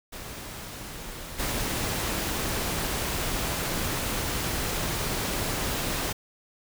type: noise with level steps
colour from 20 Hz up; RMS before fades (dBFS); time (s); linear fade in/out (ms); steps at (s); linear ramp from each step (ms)
pink; -39 / -29; 0.12-6.13; 10; 1.38; 20
effects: none